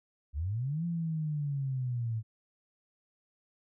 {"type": "linear two-way sweep", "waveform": "sine", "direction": "up then down", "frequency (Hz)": [64.6, 172.5, 108.8], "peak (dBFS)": -30, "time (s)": [0.33, 2.23], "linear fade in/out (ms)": 50, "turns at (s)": 0.85, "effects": []}